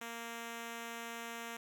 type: tone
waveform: 5% pulse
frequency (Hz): 232.1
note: A#3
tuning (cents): -7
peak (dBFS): -31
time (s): 0.01-1.57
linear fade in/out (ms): 5
effects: none